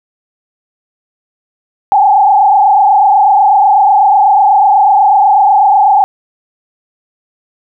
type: tone with frequency modulation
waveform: sine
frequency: 810 Hz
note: G#5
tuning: 43 cents flat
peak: -4 dBFS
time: 1.92-6.04 s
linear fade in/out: 0 ms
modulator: 28.1 Hz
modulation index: 1.8
effects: none